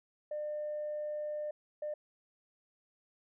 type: tone bursts at uneven times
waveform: sine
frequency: 600 Hz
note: D5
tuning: 37 cents sharp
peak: -34 dBFS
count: 2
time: 0.31-1.51 / 1.82-1.94 s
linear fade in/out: 5 ms
effects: tanh soft clip ceiling -31 dBFS